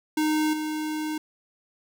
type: tone with level steps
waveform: square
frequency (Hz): 308.2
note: D#4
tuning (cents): -16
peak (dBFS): -22 / -28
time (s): 0.17-1.18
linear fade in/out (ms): 5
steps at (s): 0.53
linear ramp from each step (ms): 5
effects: none